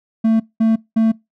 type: tone bursts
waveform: triangle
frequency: 223.4 Hz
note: A3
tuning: 27 cents sharp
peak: -9 dBFS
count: 3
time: 0.24-1.12 s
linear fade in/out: 10 ms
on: 160 ms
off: 200 ms
effects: noise-tail reverb RT60 0.2 s tail -23 dB re dry